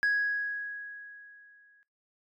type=tone with exponential decay; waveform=sine; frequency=1661.2 Hz; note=G#6; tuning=in tune; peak=-20 dBFS; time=0.03-1.83 s; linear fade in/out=0 ms; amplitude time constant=390 ms; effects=noise-tail reverb RT60 0.3 s tail -21 dB re dry + tanh soft clip ceiling -22 dBFS